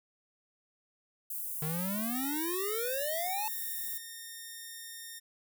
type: high-pass noise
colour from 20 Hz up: white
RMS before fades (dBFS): -38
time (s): 1.3-3.98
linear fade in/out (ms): 5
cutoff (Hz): 9800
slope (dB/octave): 24
type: exponential sweep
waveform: square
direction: up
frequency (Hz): 150.1 to 884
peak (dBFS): -34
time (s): 1.62-3.48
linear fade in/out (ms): 2
type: tone with pitch glide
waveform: 5% pulse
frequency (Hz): 1866 to 1830.8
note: A#6 to A#6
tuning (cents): +1 to -32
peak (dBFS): -33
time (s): 2.14-5.2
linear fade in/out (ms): 20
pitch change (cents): -33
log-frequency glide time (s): 2.45-2.7
effects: none